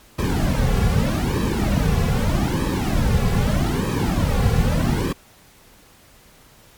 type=noise with flanger; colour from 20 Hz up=brown; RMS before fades=-19 dBFS; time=0.18-5.13 s; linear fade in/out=10 ms; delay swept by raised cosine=1.4 to 3.3 ms; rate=0.81 Hz; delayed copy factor=-0.85; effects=pink hiss -50 dBFS RMS until 6.77 s + MP3 96 kbps